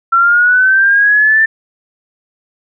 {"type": "linear sweep", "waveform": "sine", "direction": "up", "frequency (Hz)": [1349, 1787], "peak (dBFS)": -6, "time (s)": [0.12, 1.46], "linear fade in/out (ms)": 10, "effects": []}